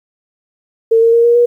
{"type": "tone with pitch steps", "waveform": "sine", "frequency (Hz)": [452.9, 459.5, 466.2, 473, 479.8], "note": ["A#4", "A#4", "A#4", "A#4", "A#4"], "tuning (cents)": [-50, -25, 0, 25, 50], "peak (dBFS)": -6, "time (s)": [0.91, 1.46], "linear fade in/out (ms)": 10, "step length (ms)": 110, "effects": ["8-bit"]}